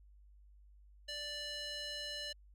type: tone with band-pass filter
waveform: square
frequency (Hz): 587.3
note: D5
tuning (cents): 0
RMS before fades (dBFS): -43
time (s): 1.08-2.33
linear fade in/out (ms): 10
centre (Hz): 3800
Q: 2.1
effects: added 50 Hz sine -58 dBFS peak until 2.54 s